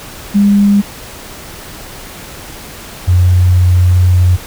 sine tone pair in turn, 202.4 / 90.16 Hz, G#3 / F#2, -44 / -44 cents, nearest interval octave + major second, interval 1400 cents, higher first, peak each -5 dBFS, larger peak neither, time 0.34-0.82 / 3.07-4.37 s, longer second, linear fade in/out 20 ms, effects pink hiss -30 dBFS RMS until 4.46 s

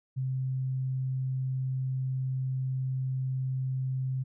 sine tone, 130.81 Hz, C3, in tune, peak -28 dBFS, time 0.16-4.24 s, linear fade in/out 20 ms, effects none

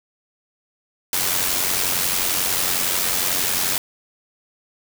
white noise with amplitude modulation, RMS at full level -19 dBFS, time 1.13-3.78 s, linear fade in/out 2 ms, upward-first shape sine, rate 91.1 Hz, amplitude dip 50%, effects none

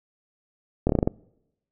slowing click train, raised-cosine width 2 ms, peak -7 dBFS, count 7, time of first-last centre 0.87-1.075 s, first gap 24 ms, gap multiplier 1.14, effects noise-tail reverb RT60 0.9 s tail -26 dB re dry

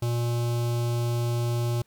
square tone with notch filter, 119 Hz, A#2, 36 cents sharp, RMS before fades -26 dBFS, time 0.02-1.82 s, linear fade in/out 5 ms, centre 1800 Hz, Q 1.2, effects pink hiss -67 dBFS RMS until 1.86 s

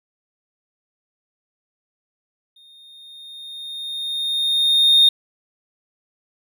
triangle tone with exponential growth, 3678 Hz, A#7, 24 cents flat, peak -6 dBFS, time 2.56-5.09 s, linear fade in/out 5 ms, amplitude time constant 550 ms, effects tanh soft clip ceiling -4 dBFS

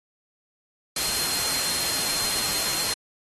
sine tone in noise, 4186 Hz, C8, in tune, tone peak -30 dBFS, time 0.96-2.94 s, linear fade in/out 5 ms, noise white, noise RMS -26 dBFS, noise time 0.96-2.94 s, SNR -7 dB, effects AAC 32 kbps

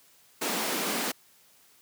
pink high-pass noise, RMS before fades -30 dBFS, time 0.41-1.12 s, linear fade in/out 10 ms, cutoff 190 Hz, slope 48 dB/octave, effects white hiss -60 dBFS RMS until 1.81 s + high-pass 80 Hz 12 dB/octave

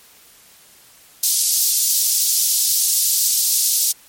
pink high-pass noise, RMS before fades -17 dBFS, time 1.23-3.92 s, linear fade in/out 5 ms, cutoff 4900 Hz, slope 24 dB/octave, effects white hiss -48 dBFS RMS until 4.08 s + MP3 64 kbps

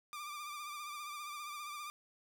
sawtooth tone with vibrato, 1186 Hz, D6, 17 cents sharp, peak -39 dBFS, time 0.13-1.9 s, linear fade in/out 0 ms, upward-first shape triangle, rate 15 Hz, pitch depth 55 cents each way, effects none

